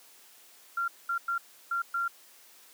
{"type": "tone bursts at uneven times", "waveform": "sine", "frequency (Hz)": 1381, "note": "F6", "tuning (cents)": -20, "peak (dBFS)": -27, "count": 5, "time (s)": [[0.77, 0.88], [1.09, 1.18], [1.28, 1.38], [1.71, 1.82], [1.94, 2.08]], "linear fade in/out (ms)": 5, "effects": ["white hiss -56 dBFS RMS until 2.73 s", "high-pass 300 Hz 12 dB/octave"]}